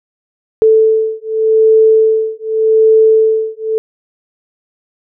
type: beating tone pair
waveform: sine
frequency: 440 / 440.85 Hz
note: A4 / A4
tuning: 0 / +3 cents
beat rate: 0.85 Hz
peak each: -10 dBFS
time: 0.62-3.78 s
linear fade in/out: 0 ms
effects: none